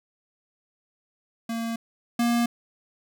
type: tone pair in turn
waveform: square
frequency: 229.2 / 236.6 Hz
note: A#3 / A#3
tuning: -29 / +26 cents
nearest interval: minor second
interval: 55 cents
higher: second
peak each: -28 / -21 dBFS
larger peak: second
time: 1.49-1.76 / 2.19-2.46 s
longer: neither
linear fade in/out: 5 ms
effects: none